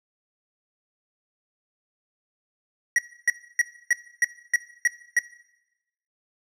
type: tone bursts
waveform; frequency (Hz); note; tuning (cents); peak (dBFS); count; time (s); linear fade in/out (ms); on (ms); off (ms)
square; 1914; A#6; +45; -17; 8; 2.96-5.19; 2; 25; 290
effects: noise-tail reverb RT60 0.9 s tail -18 dB re dry + low-pass 9000 Hz 12 dB/octave